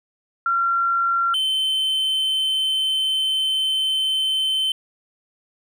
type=tone pair in turn; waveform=sine / triangle; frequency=1371 / 3078 Hz; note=F6 / G7; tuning=-32 / -32 cents; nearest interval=octave + major second; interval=1400 cents; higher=second; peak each=-17 dBFS; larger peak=neither; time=0.46-1.34 / 1.34-4.72 s; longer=second; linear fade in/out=2 ms; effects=none